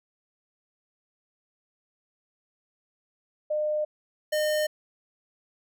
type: tone pair in turn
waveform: sine / square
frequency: 606 / 609.4 Hz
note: D#5 / D#5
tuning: -46 / -36 cents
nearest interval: unison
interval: 10 cents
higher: second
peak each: -24 dBFS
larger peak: neither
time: 3.5-3.85 / 4.32-4.67 s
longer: neither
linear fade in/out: 10 ms
effects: none